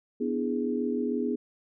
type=chord; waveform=sine; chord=E dominant seventh; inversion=second; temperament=equal; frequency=246.9 / 293.7 / 329.6 / 415.3 Hz; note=B3 / D4 / E4 / G#4; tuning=0 / 0 / 0 / 0 cents; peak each=-29 / -34 / -35 / -31 dBFS; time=0.2-1.36 s; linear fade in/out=10 ms; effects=none